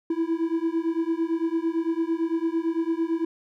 triangle beating tone pair, 325.4 / 334.3 Hz, E4 / E4, -22 / +24 cents, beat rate 8.9 Hz, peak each -24 dBFS, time 0.1-3.25 s, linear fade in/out 5 ms, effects none

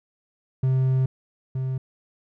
triangle tone pair in turn, 130.81 / 130.81 Hz, C3 / C3, 0 / 0 cents, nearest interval unison, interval 0 cents, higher neither, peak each -16 / -22 dBFS, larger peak first, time 0.63-1.06 / 1.55-1.78 s, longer first, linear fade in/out 5 ms, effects none

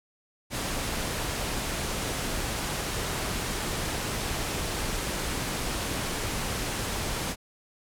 pink low-pass noise, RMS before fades -31 dBFS, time 0.5-7.36 s, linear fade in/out 50 ms, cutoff 12000 Hz, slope 24 dB/octave, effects none

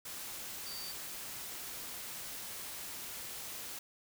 sine tone in noise, 4616 Hz, D8, 31 cents flat, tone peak -44 dBFS, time 0.66-0.92 s, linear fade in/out 5 ms, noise white, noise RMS -44 dBFS, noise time 0.05-3.79 s, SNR -3 dB, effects none

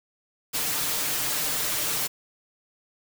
white noise with comb filter, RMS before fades -27 dBFS, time 0.53-2.08 s, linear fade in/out 20 ms, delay 6.6 ms, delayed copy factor +0.7, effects none

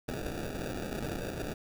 white noise with sample-and-hold, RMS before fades -37 dBFS, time 0.08-1.54 s, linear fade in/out 5 ms, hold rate 1050 Hz, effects none

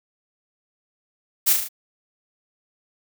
blue noise with echo, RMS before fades -17 dBFS, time 1.46-1.54 s, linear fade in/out 20 ms, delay 37 ms, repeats 4, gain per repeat -4 dB, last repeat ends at 1.688 s, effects none

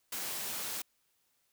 white high-pass noise, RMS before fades -38 dBFS, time 0.12-0.82 s, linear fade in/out 5 ms, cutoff 110 Hz, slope 12 dB/octave, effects white hiss -75 dBFS RMS until 1.52 s

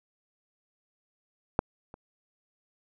clicks, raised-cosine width 1 ms, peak -8 / -30 dBFS, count 2, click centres 1.591 / 1.941 s, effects none

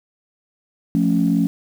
sine chord, F augmented, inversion none, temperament equal, 174.61 / 220 / 277.2 Hz, F3 / A3 / C#4, 0 / 0 / 0 cents, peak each -18 / -19 / -18 dBFS, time 0.95-1.47 s, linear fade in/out 0 ms, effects tanh soft clip ceiling -6 dBFS + 7-bit

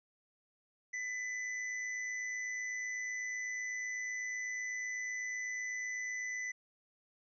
square tone with amplitude modulation, 2000 Hz, B6, 21 cents sharp, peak -36 dBFS, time 0.93-6.52 s, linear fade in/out 10 ms, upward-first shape sine, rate 108 Hz, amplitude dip 35%, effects resampled to 16000 Hz

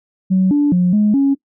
sine tone with pitch steps, 187.4 / 290.7 / 179.1 / 210 / 276.3 Hz, F#3 / D4 / F3 / G#3 / C#4, +22 / -18 / +44 / +19 / -6 cents, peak -9 dBFS, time 0.3-1.35 s, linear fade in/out 20 ms, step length 210 ms, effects noise-tail reverb RT60 0.1 s tail -20 dB re dry + tanh soft clip ceiling -6 dBFS

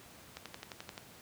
click train, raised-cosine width 0.2 ms, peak -25 dBFS, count 8, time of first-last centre 0.37-0.979 s, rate 11.5 Hz, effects pink hiss -55 dBFS RMS until 1.21 s + high-pass 80 Hz 12 dB/octave

